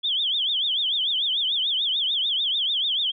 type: tone with vibrato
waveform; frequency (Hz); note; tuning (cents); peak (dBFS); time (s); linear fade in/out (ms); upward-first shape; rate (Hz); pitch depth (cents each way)
sine; 3322; G#7; 0; -21; 0.03-3.12; 20; triangle; 6.8; 210
effects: none